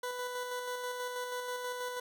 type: tone with tremolo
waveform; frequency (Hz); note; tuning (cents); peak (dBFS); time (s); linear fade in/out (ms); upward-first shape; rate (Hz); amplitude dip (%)
20% pulse; 495.6; B4; +6; -30; 0.03-2; 5; square; 6.2; 30
effects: none